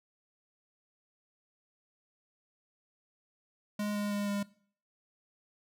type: tone with pitch steps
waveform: square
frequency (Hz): 207.7 / 205.9 / 204.1 / 202.4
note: G#3 / G#3 / G#3 / G#3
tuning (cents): 0 / -15 / -30 / -44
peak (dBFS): -32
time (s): 3.79-4.43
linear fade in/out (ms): 5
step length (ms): 160
effects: noise-tail reverb RT60 0.5 s tail -20 dB re dry